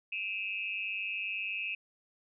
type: tone with amplitude modulation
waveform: sine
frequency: 2577 Hz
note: E7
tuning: 40 cents flat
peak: -29 dBFS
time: 0.12-1.75 s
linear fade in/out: 5 ms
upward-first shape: sine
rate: 198 Hz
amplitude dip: 95%
effects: none